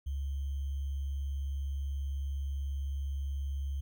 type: tone with sample-and-hold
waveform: sine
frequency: 69.3 Hz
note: C#2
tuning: in tune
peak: -32 dBFS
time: 0.06-3.81 s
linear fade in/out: 10 ms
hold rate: 3150 Hz
effects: none